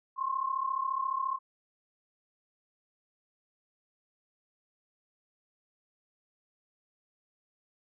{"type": "tone pair together", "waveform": "sine", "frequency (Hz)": [1047.6, 1082], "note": ["C6", "C#6"], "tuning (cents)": [2, -42], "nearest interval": "minor second", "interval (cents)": 56, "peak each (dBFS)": [-32, -32], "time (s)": [0.16, 1.39], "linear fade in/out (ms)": 50, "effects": []}